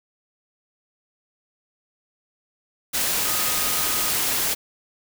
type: tone in noise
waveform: sine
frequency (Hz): 1247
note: D#6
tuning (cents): +3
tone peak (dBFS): -34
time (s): 3.24-4.11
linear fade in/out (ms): 20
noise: white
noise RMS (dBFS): -23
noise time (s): 2.93-4.55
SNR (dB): -14
effects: none